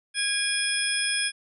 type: tone cluster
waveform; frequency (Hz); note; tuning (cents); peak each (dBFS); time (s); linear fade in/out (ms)
sine; 1641 / 2425 / 3342 / 5120 / 9380; G#6 / D#7 / G#7 / D#8 / D9; -21 / -45 / +10 / +49 / -3; -30; 0.14-1.32; 50
effects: none